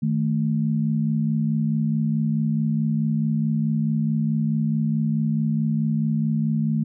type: tone pair together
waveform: sine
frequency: 155.35 / 220 Hz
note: D#3 / A3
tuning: -2 / 0 cents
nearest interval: tritone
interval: 602 cents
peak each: -22 dBFS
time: 0.02-6.84 s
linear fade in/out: 10 ms
effects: none